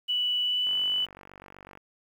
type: tone with pitch glide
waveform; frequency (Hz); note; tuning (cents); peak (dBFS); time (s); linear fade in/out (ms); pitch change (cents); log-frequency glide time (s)
sine; 2960 to 2984; F#7 to F#7; 0 to +14; -24; 0.08-1.06; 20; +14; 0.44-0.67
type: click train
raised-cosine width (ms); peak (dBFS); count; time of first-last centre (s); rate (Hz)
0.5; -31; 54; 0.67-1.774; 48
effects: 9-bit